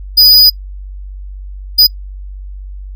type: tone bursts at uneven times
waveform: square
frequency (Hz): 4954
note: D#8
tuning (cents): -8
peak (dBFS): -3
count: 2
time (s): 0.17-0.5 / 1.78-1.87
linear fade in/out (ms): 10
effects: noise-tail reverb RT60 0.1 s tail -24 dB re dry + added 48 Hz sine -24 dBFS peak until 2.95 s